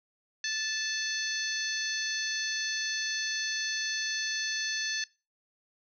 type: harmonic tone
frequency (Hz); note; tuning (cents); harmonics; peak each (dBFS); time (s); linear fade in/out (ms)
876; A5; -8; 2 / 3 / 4 / 5 / 6 / 7; -34 / -40 / -40 / -36 / -41 / -37; 0.44-5.04; 2
effects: noise-tail reverb RT60 0.3 s tail -23 dB re dry